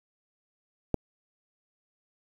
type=click; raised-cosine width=2 ms; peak=-11 dBFS; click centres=0.943 s; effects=8-bit